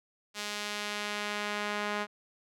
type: tone with band-pass filter sweep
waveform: sawtooth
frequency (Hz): 207.7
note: G#3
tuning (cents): 0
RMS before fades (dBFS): -35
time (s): 0.34-2.07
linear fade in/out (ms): 50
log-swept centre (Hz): 4500 to 1500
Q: 0.74
effects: none